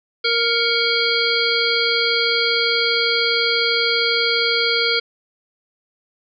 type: harmonic tone with a mistuned harmonic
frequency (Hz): 466.2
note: A#4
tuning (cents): 0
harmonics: 1 / 3 / 5 / 7 / 9 / 10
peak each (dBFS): -23 / -23 / -23 / -23 / -23 / -23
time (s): 0.24-5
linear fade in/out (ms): 10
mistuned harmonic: 5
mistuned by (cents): -70
effects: none